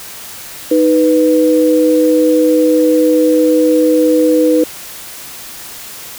sine tone pair together, 311.1 / 494.3 Hz, D#4 / B4, 0 / +1 cents, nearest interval minor sixth, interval 801 cents, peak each -10 dBFS, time 0.71-4.64 s, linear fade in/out 5 ms, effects white hiss -30 dBFS RMS until 6.18 s

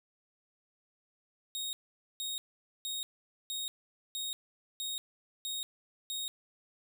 sawtooth tone bursts, 3742 Hz, A#7, 6 cents sharp, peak -32 dBFS, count 8, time 1.55-6.28 s, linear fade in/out 0 ms, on 180 ms, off 470 ms, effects 12-bit

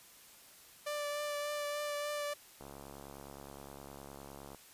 sawtooth tone with vibrato, 587.3 Hz, D5, in tune, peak -32 dBFS, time 0.86-2.34 s, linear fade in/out 10 ms, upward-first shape triangle, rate 3.4 Hz, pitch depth 18 cents each way
click train, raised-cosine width 1 ms, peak -35 dBFS, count 136, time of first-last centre 2.61-4.547 s, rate 69.7 Hz
effects white hiss -58 dBFS RMS until 4.73 s + resampled to 32000 Hz

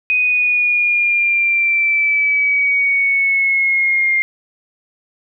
sine linear sweep, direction down, 2500 to 2113 Hz, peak -12 dBFS, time 0.1-4.22 s, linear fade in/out 0 ms, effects none

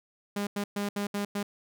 sawtooth tone bursts at uneven times, 203.2 Hz, G#3, 38 cents flat, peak -25 dBFS, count 6, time 0.36-0.47 / 0.56-0.64 / 0.76-0.89 / 0.96-1.07 / 1.14-1.25 / 1.35-1.43 s, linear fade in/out 5 ms, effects none

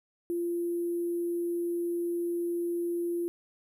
sine tone with sample-and-hold, 344.6 Hz, F4, 23 cents flat, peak -28 dBFS, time 0.3-3.28 s, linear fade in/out 0 ms, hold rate 11025 Hz, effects none

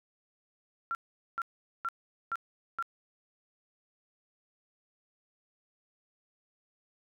sine tone bursts, 1366 Hz, F6, 39 cents flat, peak -30 dBFS, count 5, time 0.91-2.825 s, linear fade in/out 0 ms, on 39 ms, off 430 ms, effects 12-bit

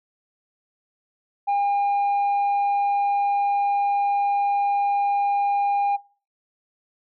sine tone, 807 Hz, G#5, 50 cents flat, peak -16 dBFS, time 1.47-5.97 s, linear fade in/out 20 ms, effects noise-tail reverb RT60 0.4 s tail -23 dB re dry + tanh soft clip ceiling -18 dBFS

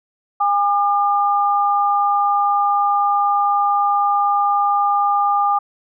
sine tone pair together, 812.9 / 1204 Hz, G#5 / D6, -37 / +43 cents, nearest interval perfect fifth, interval 680 cents, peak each -16 / -17 dBFS, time 0.4-5.59 s, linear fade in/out 10 ms, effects none

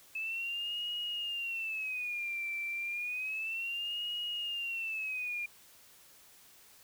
sine tone with vibrato, 2600 Hz, E7, 24 cents flat, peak -34 dBFS, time 0.15-5.46 s, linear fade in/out 5 ms, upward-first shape sine, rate 0.31 Hz, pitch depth 180 cents each way, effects white hiss -59 dBFS RMS until 6.83 s

